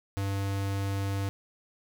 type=tone; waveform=square; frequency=98.5 Hz; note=G2; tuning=9 cents sharp; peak=-29 dBFS; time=0.17-1.29 s; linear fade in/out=0 ms; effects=none